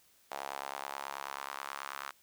sawtooth tone with high-pass filter sweep, 69.3 Hz, C#2, in tune, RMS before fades -42 dBFS, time 0.31-2.11 s, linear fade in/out 5 ms, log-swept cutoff 760 to 1200 Hz, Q 2.5, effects white hiss -66 dBFS RMS until 2.22 s

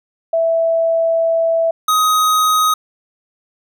sine / square tone pair in turn, 659.3 / 1256.5 Hz, E5 / D#6, 0 / +17 cents, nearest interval major seventh, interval 1117 cents, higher second, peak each -12 dBFS, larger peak neither, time 0.33-1.71 / 1.88-2.74 s, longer first, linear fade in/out 5 ms, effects none

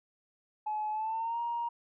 sine tone with pitch glide, 853 to 941 Hz, G#5 to A#5, +46 to +16 cents, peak -30 dBFS, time 0.66-1.69 s, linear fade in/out 10 ms, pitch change +170 cents, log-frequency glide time 0.91-1.4 s, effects tanh soft clip ceiling -26 dBFS

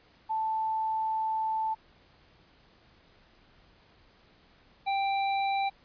sine / square tone pair in turn, 880 / 786.5 Hz, A5 / G5, 0 / +6 cents, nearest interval major second, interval 194 cents, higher first, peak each -27 dBFS, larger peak neither, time 0.29-1.75 / 4.86-5.7 s, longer first, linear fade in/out 20 ms, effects pink hiss -61 dBFS RMS until 5.84 s + resampled to 11025 Hz

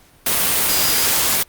sine tone in noise, 4912 Hz, D#8, 23 cents flat, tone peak -25 dBFS, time 0.69-1.06 s, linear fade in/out 5 ms, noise white, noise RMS -17 dBFS, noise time 0.26-1.43 s, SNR -11 dB, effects pink hiss -51 dBFS RMS until 1.48 s + Opus 48 kbps

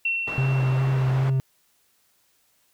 sine tone with exponential decay, 2714 Hz, E7, 50 cents sharp, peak -20 dBFS, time 0.05-1.39 s, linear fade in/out 5 ms, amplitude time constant 290 ms
white low-pass noise, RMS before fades -35 dBFS, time 0.27-1.3 s, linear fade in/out 5 ms, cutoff 1200 Hz, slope 12 dB/octave
triangle tone with vibrato, 131.8 Hz, C3, 13 cents sharp, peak -17 dBFS, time 0.38-1.4 s, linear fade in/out 0 ms, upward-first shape sine, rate 2.5 Hz, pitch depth 23 cents each way
effects white hiss -65 dBFS RMS until 2.73 s

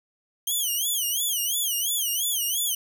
5% pulse tone with vibrato, 3136 Hz, G7, in tune, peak -16 dBFS, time 0.47-2.75 s, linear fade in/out 5 ms, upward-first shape sine, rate 2.9 Hz, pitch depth 180 cents each way, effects none

